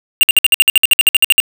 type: tone bursts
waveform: square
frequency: 2794 Hz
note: F7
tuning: in tune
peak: -5 dBFS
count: 16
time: 0.21-1.401 s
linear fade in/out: 0 ms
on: 21 ms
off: 57 ms
effects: none